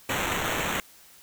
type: noise with sample-and-hold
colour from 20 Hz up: blue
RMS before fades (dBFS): -28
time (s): 0.09-0.8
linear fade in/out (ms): 2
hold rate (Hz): 4900
effects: white hiss -53 dBFS RMS until 1.22 s